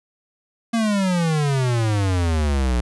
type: exponential sweep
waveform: square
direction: down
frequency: 234 to 58.6 Hz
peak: -18 dBFS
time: 0.73-2.81 s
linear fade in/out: 10 ms
effects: resampled to 24000 Hz